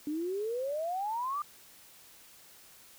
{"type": "exponential sweep", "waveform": "sine", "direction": "up", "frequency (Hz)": [290, 1217], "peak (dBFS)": -31, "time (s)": [0.07, 1.42], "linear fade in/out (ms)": 2, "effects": ["white hiss -56 dBFS RMS until 2.98 s"]}